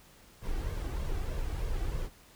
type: noise with flanger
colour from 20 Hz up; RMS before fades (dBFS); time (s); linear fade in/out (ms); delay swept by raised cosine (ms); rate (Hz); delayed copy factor
brown; -33; 0.41-2.1; 50; 1.8 to 2.65; 3.2; +0.55
effects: pink hiss -58 dBFS RMS until 2.35 s